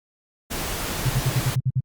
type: noise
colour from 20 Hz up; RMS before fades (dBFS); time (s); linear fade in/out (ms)
pink; -28; 0.5-1.56; 20
type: tone bursts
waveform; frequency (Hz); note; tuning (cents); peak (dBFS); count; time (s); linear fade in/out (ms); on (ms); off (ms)
sine; 128.6; C3; -30; -17; 8; 1.05-1.806; 10; 49; 52
effects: Opus 48 kbps